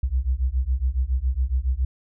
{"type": "beating tone pair", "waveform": "sine", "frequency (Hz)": [60.7, 67.9], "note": ["B1", "C#2"], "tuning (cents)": [-29, -35], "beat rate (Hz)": 7.2, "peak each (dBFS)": -23, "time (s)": [0.03, 1.85], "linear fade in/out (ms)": 5, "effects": []}